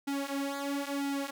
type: tone with flanger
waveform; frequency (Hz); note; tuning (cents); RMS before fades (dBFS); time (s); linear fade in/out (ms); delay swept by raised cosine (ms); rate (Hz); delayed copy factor
sawtooth; 279.6; C#4; +15; -34; 0.07-1.31; 10; 1.7 to 6.8; 1; -0.85
effects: none